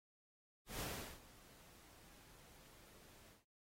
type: noise with ADSR envelope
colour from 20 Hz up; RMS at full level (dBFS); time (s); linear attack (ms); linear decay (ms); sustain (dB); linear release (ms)
pink; -44; 0.66-3.45; 140; 390; -20; 160
effects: AAC 48 kbps